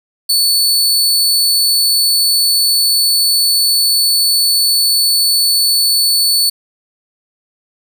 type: tone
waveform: sawtooth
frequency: 4457 Hz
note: C#8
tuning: 9 cents sharp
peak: -7 dBFS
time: 0.29-6.5 s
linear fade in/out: 10 ms
effects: none